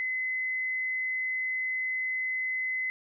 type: tone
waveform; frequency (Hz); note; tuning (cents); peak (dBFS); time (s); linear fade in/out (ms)
sine; 2035; C7; -49; -28; 0-2.9; 0
effects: none